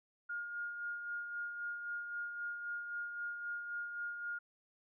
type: tone with tremolo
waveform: sine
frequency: 1421 Hz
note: F6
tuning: 30 cents sharp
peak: -37 dBFS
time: 0.29-4.39 s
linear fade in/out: 10 ms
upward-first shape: sine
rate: 3.8 Hz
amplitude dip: 45%
effects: none